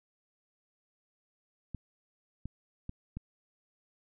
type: clicks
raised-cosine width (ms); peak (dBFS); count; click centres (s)
5; -26; 4; 1.747 / 2.456 / 2.894 / 3.17
effects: none